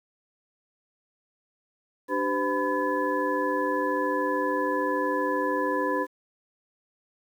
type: tone cluster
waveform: sine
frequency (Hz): 295.8 / 388.9 / 510 / 1001 / 1712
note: D4 / G4 / C5 / B5 / A6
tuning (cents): +13 / -14 / -44 / +23 / -48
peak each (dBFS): -30 / -32 / -29 / -28 / -33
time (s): 2.08-6.07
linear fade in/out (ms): 50
effects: 9-bit